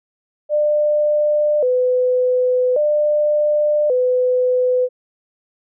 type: tone with vibrato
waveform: sine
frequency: 548 Hz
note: C#5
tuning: 20 cents flat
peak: -13 dBFS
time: 0.49-4.89 s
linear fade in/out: 50 ms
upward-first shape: square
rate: 0.44 Hz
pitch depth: 150 cents each way
effects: none